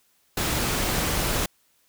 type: noise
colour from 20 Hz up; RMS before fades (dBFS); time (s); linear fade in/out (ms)
pink; -25; 0.37-1.46; 5
effects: white hiss -65 dBFS RMS until 1.88 s